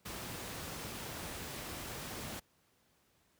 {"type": "noise", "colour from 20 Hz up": "pink", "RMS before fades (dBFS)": -43, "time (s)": [0.05, 2.4], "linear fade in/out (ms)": 10, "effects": ["pink hiss -72 dBFS RMS until 3.39 s", "high-pass 60 Hz 12 dB/octave"]}